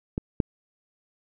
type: clicks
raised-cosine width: 3 ms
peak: -14 / -8 dBFS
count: 2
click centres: 0.179 / 0.402 s
effects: none